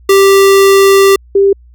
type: tone pair in turn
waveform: square / sine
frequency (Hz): 392 / 395.2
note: G4 / G4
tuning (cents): 0 / +14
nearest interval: unison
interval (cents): 14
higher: second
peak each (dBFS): -4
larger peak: neither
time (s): 0.09-1.16 / 1.35-1.53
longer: first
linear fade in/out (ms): 5
effects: added 60 Hz sine -37 dBFS peak until 1.74 s